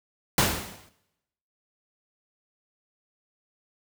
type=noise with exponential decay; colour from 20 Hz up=pink; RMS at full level=-18 dBFS; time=0.38-0.89 s; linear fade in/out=2 ms; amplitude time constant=110 ms; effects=noise-tail reverb RT60 0.9 s tail -18 dB re dry + high-pass 60 Hz 12 dB/octave